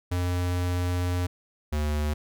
square tone pair in turn, 89.2 / 75.09 Hz, F2 / D2, +37 / +39 cents, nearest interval minor third, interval 298 cents, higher first, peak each -25 dBFS, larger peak neither, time 0.11-1.27 / 1.72-2.14 s, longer first, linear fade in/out 10 ms, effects none

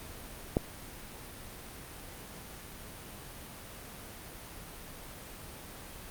click, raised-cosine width 2 ms, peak -12 dBFS, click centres 0.569 s, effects pink hiss -46 dBFS RMS until 6.1 s + Opus 32 kbps

